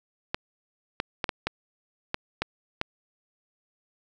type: clicks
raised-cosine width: 0.3 ms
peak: -10 dBFS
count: 8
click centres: 0.345 / 1.001 / 1.242 / 1.292 / 1.47 / 2.144 / 2.42 / 2.814 s
effects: none